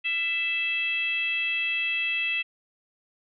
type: tone with frequency modulation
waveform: sine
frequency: 2637 Hz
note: E7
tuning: in tune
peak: -24 dBFS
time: 0.04-2.43 s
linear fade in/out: 20 ms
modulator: 635 Hz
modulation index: 0.69
effects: none